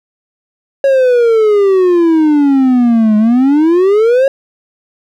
triangle exponential two-way sweep, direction down then up, 554.4 to 210 to 554.4 Hz, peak -4 dBFS, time 0.84-4.28 s, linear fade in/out 2 ms, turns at 3.17 s, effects none

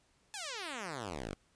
5% pulse exponential sweep, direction down, 880 to 43.65 Hz, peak -28 dBFS, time 0.34-1.34 s, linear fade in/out 0 ms, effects pink hiss -71 dBFS RMS until 1.55 s + resampled to 22050 Hz

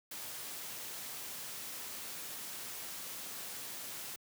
white noise, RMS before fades -44 dBFS, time 0.11-4.16 s, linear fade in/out 5 ms, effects high-pass 100 Hz 12 dB/octave

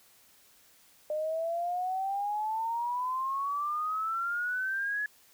sine exponential sweep, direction up, 604 to 1705 Hz, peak -29 dBFS, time 1.1-5.06 s, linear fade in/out 2 ms, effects white hiss -61 dBFS RMS until 5.33 s

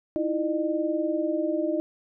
sine tone cluster, 314.6 / 334.8 / 608 Hz, D#4 / E4 / D#5, +19 / +27 / -40 cents, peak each -28 dBFS, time 0.16-1.8 s, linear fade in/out 0 ms, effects none

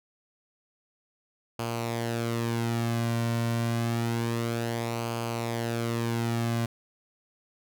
sawtooth tone with flanger, 116.54 Hz, A#2, in tune, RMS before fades -29 dBFS, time 1.59-6.66 s, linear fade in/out 5 ms, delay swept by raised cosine 0.53 to 2.43 ms, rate 0.28 Hz, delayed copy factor -0.55, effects none

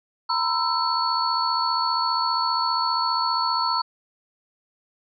sine tone cluster, 936 / 1011 / 1326 / 4421 Hz, A#5 / B5 / E6 / C#8, +7 / +40 / +10 / -5 cents, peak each -26 dBFS, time 0.29-3.82 s, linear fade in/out 10 ms, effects none

